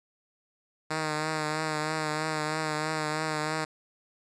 5% pulse tone with vibrato, 154.9 Hz, D#3, 7 cents flat, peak -17 dBFS, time 0.9-3.65 s, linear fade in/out 10 ms, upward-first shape triangle, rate 3.1 Hz, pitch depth 38 cents each way, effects resampled to 22050 Hz

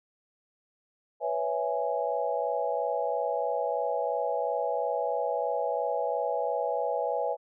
sine chord, C# minor seventh, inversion third, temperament equal with one note detuned, 493.9 / 556.9 / 659.3 / 830.6 Hz, B4 / C#5 / E5 / G#5, 0 / +8 / 0 / 0 cents, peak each -32 dBFS, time 1.2-7.37 s, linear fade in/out 50 ms, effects none

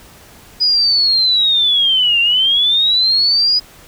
sine linear two-way sweep, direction down then up, 4978 to 2746 to 4978 Hz, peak -10 dBFS, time 0.6-3.6 s, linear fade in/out 20 ms, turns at 2.2 s, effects pink hiss -42 dBFS RMS until 3.87 s

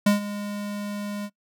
square tone with ADSR envelope, 205.2 Hz, G#3, 21 cents flat, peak -15 dBFS, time 0.06-1.3 s, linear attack 7 ms, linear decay 130 ms, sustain -15 dB, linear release 55 ms, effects noise-tail reverb RT60 0.1 s tail -22 dB re dry

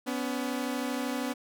sawtooth tone pair together, 249.4 / 282.2 Hz, B3 / C#4, +17 / +31 cents, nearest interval major second, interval 214 cents, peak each -28 / -30 dBFS, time 0.06-1.34 s, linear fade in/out 20 ms, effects none

